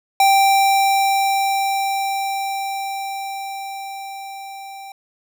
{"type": "tone with level ramp", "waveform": "square", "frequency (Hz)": 784, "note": "G5", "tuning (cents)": 0, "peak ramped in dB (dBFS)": [-11, -34], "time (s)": [0.2, 4.92], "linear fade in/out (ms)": 2, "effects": []}